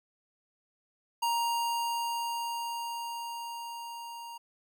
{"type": "tone with level ramp", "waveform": "square", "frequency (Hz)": 936, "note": "A#5", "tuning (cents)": 7, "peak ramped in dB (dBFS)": [-27, -42], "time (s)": [1.22, 4.38], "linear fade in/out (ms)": 10, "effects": []}